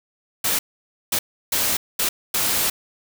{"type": "noise bursts at uneven times", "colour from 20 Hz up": "white", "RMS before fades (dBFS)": -21, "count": 5, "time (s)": [[0.44, 0.59], [1.12, 1.19], [1.52, 1.77], [1.99, 2.09], [2.34, 2.7]], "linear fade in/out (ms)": 5, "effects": []}